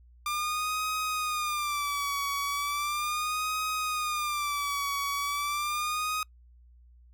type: tone with vibrato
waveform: sawtooth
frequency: 1191 Hz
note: D6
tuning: 24 cents sharp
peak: -25 dBFS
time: 0.26-6.23 s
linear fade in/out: 2 ms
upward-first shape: sine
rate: 0.37 Hz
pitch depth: 94 cents each way
effects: noise-tail reverb RT60 0.1 s tail -26 dB re dry + added 60 Hz sine -53 dBFS peak until 7.13 s